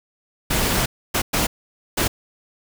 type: noise bursts at uneven times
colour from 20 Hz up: pink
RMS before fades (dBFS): -20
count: 4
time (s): 0.5-0.86 / 1.14-1.22 / 1.33-1.47 / 1.97-2.08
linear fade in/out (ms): 10
effects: none